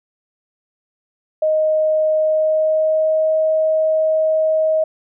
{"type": "tone with pitch glide", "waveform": "sine", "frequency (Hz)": [623, 630.6], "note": ["D#5", "D#5"], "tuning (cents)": [2, 23], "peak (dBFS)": -13, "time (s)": [1.42, 4.84], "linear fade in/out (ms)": 5, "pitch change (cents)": 21, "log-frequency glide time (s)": [2.16, 3.3], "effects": []}